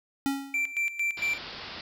square tone with exponential decay, 275.5 Hz, C#4, 11 cents flat, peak -23 dBFS, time 0.26-0.72 s, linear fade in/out 0 ms, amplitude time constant 100 ms
triangle tone with tremolo, 2349 Hz, D7, in tune, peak -23 dBFS, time 0.54-1.38 s, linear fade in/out 2 ms, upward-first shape square, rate 4.4 Hz, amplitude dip 75%
white low-pass noise, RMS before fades -41 dBFS, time 1.17-1.81 s, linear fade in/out 2 ms, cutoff 5100 Hz, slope 96 dB/octave
effects none

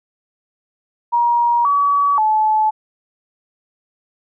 sine tone with pitch steps, 949 / 1138 / 864 Hz, A#5 / C#6 / A5, +31 / +45 / -32 cents, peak -12 dBFS, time 1.12-2.71 s, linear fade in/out 20 ms, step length 530 ms, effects none

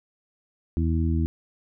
harmonic tone, 81.5 Hz, E2, 19 cents flat, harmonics 1 / 2 / 3 / 4, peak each -22 / -29 / -29 / -31 dBFS, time 0.77-1.26 s, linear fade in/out 0 ms, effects none

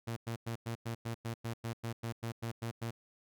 sawtooth tone bursts, 115.6 Hz, A#2, 14 cents flat, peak -32 dBFS, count 15, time 0.07-2.91 s, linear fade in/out 10 ms, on 96 ms, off 100 ms, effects none

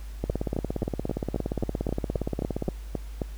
two click trains, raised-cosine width 2 ms, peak -14 / -14 dBFS, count 12 / 43, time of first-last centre 0.3-3.218 / 0.24-2.682 s, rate 3.77 / 17.2 Hz, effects added 51 Hz sine -35 dBFS peak until 3.37 s + pink hiss -53 dBFS RMS until 3.37 s

